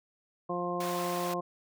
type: harmonic tone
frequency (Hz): 176.3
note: F3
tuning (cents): +17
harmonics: 1 / 2 / 3 / 4 / 5 / 6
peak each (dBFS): -38 / -36 / -37 / -37 / -47 / -36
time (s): 0.49-1.41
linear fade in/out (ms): 10
type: high-pass noise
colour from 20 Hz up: pink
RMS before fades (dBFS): -41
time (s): 0.8-1.34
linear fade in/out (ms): 5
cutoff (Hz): 590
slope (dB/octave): 48
effects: none